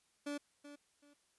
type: tone with echo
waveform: 30% pulse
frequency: 289.5 Hz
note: D4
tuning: 25 cents flat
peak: -36 dBFS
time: 0.26-0.38 s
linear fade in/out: 10 ms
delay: 380 ms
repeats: 2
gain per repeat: -12 dB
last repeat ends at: 1.14 s
effects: white hiss -75 dBFS RMS until 1.38 s + resampled to 24000 Hz